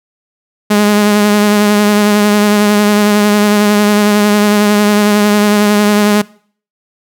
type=tone with vibrato; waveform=sawtooth; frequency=207.7 Hz; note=G#3; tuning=in tune; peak=-3 dBFS; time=0.7-6.22 s; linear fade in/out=10 ms; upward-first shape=sine; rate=11 Hz; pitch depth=22 cents each way; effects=noise-tail reverb RT60 0.5 s tail -22 dB re dry